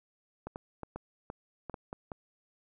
clicks, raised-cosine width 1 ms, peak -25 dBFS, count 9, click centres 0.47 / 0.559 / 0.833 / 0.96 / 1.301 / 1.697 / 1.742 / 1.929 / 2.118 s, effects none

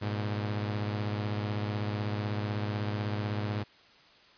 sawtooth beating tone pair, 103.83 / 119.83 Hz, G#2 / A#2, 0 / +48 cents, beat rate 16 Hz, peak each -27 / -34 dBFS, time 0.01-3.64 s, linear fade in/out 20 ms, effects white hiss -58 dBFS RMS until 4.37 s + resampled to 11025 Hz

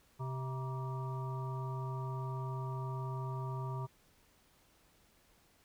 harmonic tone with a mistuned harmonic, 129.9 Hz, C3, 12 cents flat, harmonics 1 / 3 / 5 / 7 / 9, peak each -37 / -48 / -52 / -46 / -49 dBFS, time 0.19-3.87 s, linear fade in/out 20 ms, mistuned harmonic 7, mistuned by +70 cents, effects pink hiss -68 dBFS RMS until 5.64 s

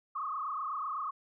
sine tone with frequency modulation, 1174.7 Hz, D6, in tune, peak -33 dBFS, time 0.15-1.11 s, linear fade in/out 10 ms, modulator 28 Hz, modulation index 3.5, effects none

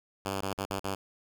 5% pulse tone with dropouts, 97.6 Hz, G2, 7 cents flat, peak -20 dBFS, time 0.25-0.95 s, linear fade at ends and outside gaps 5 ms, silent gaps 0.408-0.424 / 0.532-0.578 / 0.653-0.702 / 0.795-0.843 s, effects none

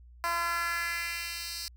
10% pulse tone with high-pass filter sweep, 340.5 Hz, F4, 44 cents flat, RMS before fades -33 dBFS, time 0.24-1.68 s, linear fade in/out 0 ms, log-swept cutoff 910 to 4500 Hz, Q 2, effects added 60 Hz sine -50 dBFS peak until 1.76 s

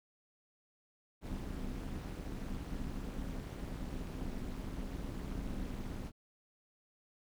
brown noise with amplitude modulation, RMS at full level -37 dBFS, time 1.21-6.12 s, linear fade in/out 50 ms, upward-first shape sine, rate 223 Hz, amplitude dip 90%, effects none

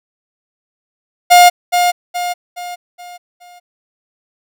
45% pulse tone with echo, 710 Hz, F5, 28 cents sharp, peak -3 dBFS, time 1.3-1.5 s, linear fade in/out 20 ms, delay 420 ms, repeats 5, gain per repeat -7 dB, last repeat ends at 3.6 s, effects none

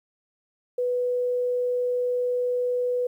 sine tone, 493.9 Hz, B4, in tune, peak -22 dBFS, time 0.78-3.07 s, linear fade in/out 5 ms, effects 10-bit

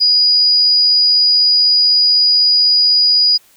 sine tone, 4908 Hz, D#8, 25 cents flat, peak -8 dBFS, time 0-3.38 s, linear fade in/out 20 ms, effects white hiss -50 dBFS RMS until 3.56 s

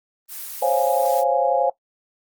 blue noise, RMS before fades -33 dBFS, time 0.28-1.24 s, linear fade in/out 50 ms
sine chord, Db major seventh, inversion third, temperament equal, 523.3 / 554.4 / 698.5 / 830.6 Hz, C5 / Db5 / F5 / Ab5, 0 / 0 / 0 / 0 cents, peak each -22 dBFS, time 0.62-1.7 s, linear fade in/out 5 ms
effects noise-tail reverb RT60 0.1 s tail -19 dB re dry + Opus 24 kbps

